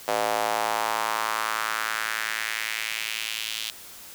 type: tone with high-pass filter sweep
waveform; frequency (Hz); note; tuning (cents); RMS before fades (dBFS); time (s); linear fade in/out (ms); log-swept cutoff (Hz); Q
square; 55; A1; 0; -28; 0.08-3.7; 0; 610 to 3300; 2.3
effects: white hiss -44 dBFS RMS until 4.14 s